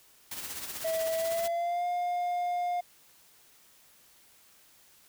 white noise with tremolo, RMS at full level -37 dBFS, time 0.31-1.48 s, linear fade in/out 5 ms, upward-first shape sine, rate 16 Hz, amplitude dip 50%
triangle tone with pitch glide, 650 to 708.8 Hz, E5 to F5, -24 to +25 cents, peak -26 dBFS, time 0.84-2.81 s, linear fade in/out 10 ms, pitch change +149 cents, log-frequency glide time 1.13-1.86 s
effects white hiss -60 dBFS RMS until 5.08 s

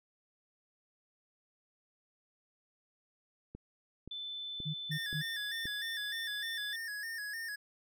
click train, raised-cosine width 3 ms, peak -32 dBFS, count 5, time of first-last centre 3.55-5.655 s, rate 1.9 Hz
sine tone, 3520 Hz, A7, in tune, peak -39 dBFS, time 4.11-6.76 s, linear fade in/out 5 ms
sine tone bursts, 153.4 Hz, D#3, 24 cents flat, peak -34 dBFS, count 3, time 4.65-5.226 s, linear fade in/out 20 ms, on 92 ms, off 150 ms
square tone with vibrato, 1747 Hz, A6, 13 cents flat, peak -39 dBFS, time 4.91-7.56 s, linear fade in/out 10 ms, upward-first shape square, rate 3.3 Hz, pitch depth 73 cents each way
effects none

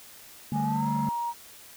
sine chord, D suspended fourth, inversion none, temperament equal with one note detuned, 146.83 / 196 / 221.1 Hz, D3 / G3 / A3, 0 / 0 / +9 cents, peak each -29 / -32 / -28 dBFS, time 0.52-1.09 s, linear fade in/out 2 ms
sine tone with pitch glide, 830.6 to 943.1 Hz, G#5 to A#5, 0 to +20 cents, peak -27 dBFS, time 0.52-1.34 s, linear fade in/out 50 ms, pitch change +220 cents, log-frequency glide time 0.62-0.88 s
effects tanh soft clip ceiling -19 dBFS + white hiss -49 dBFS RMS until 1.76 s

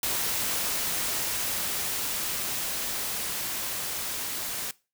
white noise with level ramp, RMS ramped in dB -28 to -33 dBFS, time 0.03-4.71 s, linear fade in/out 2 ms, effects noise-tail reverb RT60 0.3 s tail -21 dB re dry

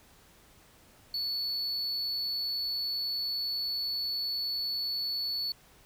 triangle tone, 4435 Hz, C#8, in tune, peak -29 dBFS, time 1.14-5.52 s, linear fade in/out 2 ms, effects pink hiss -59 dBFS RMS until 5.85 s

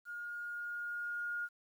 sine tone with level ramp, 1426 Hz, F6, 36 cents sharp, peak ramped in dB -41 to -35 dBFS, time 0.05-1.49 s, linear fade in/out 50 ms, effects 11-bit

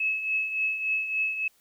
sine tone with tremolo, 2588 Hz, E7, 32 cents flat, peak -22 dBFS, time 0-1.48 s, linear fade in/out 5 ms, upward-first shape triangle, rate 3.5 Hz, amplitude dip 65%, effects white hiss -64 dBFS RMS until 1.6 s

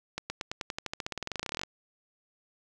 accelerating click train, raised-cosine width 0.2 ms, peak -16 dBFS, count 27, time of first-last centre 0.18-1.634 s, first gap 120 ms, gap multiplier 0.93, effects none

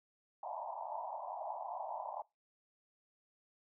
white band-pass noise, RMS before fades -43 dBFS, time 0.43-2.22 s, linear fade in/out 2 ms, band 610 to 990 Hz, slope 96 dB/octave, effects noise-tail reverb RT60 0.2 s tail -21 dB re dry

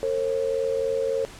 sine tone pair together, 454.7 / 538.2 Hz, A#4 / C5, -43 / +49 cents, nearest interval minor third, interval 292 cents, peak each -25 dBFS, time 0.03-1.25 s, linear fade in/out 0 ms, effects pink hiss -44 dBFS RMS until 1.39 s + low-pass 9000 Hz 12 dB/octave

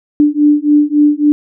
sine beating tone pair, 293.7 / 297.3 Hz, D4 / D4, 0 / +21 cents, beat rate 3.6 Hz, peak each -10 dBFS, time 0.2-1.32 s, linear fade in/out 0 ms, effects none

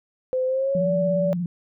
sine tone with pitch glide, 514 to 576.9 Hz, C5 to D5, -31 to -31 cents, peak -20 dBFS, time 0.33-1.33 s, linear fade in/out 0 ms, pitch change +200 cents, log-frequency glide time 0.46-0.91 s
sine tone with vibrato, 174.61 Hz, F3, in tune, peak -23 dBFS, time 0.75-1.46 s, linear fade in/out 2 ms, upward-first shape square, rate 17 Hz, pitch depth 51 cents each way
effects none

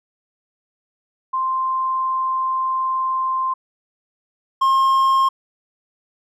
sine / triangle tone pair in turn, 1046.5 / 1068.5 Hz, C6 / C6, 0 / +36 cents, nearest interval unison, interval 36 cents, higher second, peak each -18 / -11 dBFS, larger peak second, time 1.33-3.54 / 4.61-5.29 s, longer first, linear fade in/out 10 ms, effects none

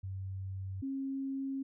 sine tone pair in turn, 95.6 / 270.4 Hz, G2 / C#4, -43 / -43 cents, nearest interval octave + tritone, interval 1800 cents, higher second, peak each -37 / -34 dBFS, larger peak second, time 0.03-0.82 / 0.82-1.63 s, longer second, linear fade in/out 10 ms, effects none

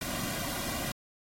pink noise with comb filter, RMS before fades -35 dBFS, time 0.01-0.92 s, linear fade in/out 5 ms, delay 2.3 ms, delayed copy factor -0.7, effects AAC 48 kbps

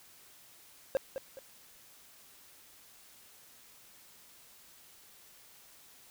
triangle tone with echo, 535 Hz, C5, 38 cents sharp, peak -23 dBFS, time 0.95-0.97 s, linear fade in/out 0 ms, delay 210 ms, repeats 2, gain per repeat -9 dB, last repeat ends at 1.39 s, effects white hiss -58 dBFS RMS until 6.1 s

